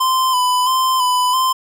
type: tone with vibrato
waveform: square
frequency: 1018 Hz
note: C6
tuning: 48 cents flat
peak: -14 dBFS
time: 0-1.53 s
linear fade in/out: 10 ms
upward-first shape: square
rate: 1.5 Hz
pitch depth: 33 cents each way
effects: none